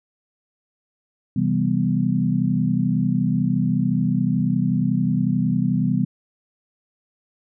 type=chord; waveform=sine; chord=C major seventh; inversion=none; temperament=equal; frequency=130.81 / 164.81 / 196 / 246.9 Hz; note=C3 / E3 / G3 / B3; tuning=0 / 0 / 0 / 0 cents; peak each=-24 / -23 / -22 / -23 dBFS; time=1.36-6.05 s; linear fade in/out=5 ms; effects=none